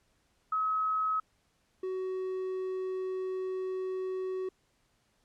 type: tone pair in turn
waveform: sine / triangle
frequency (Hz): 1280 / 374.3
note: D#6 / F#4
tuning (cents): +49 / +20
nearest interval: octave + major sixth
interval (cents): 2129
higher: first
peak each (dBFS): -27 / -30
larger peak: first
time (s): 0.52-1.2 / 1.83-4.49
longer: second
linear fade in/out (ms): 5
effects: pink hiss -72 dBFS RMS until 5.24 s + low-pass 10000 Hz 12 dB/octave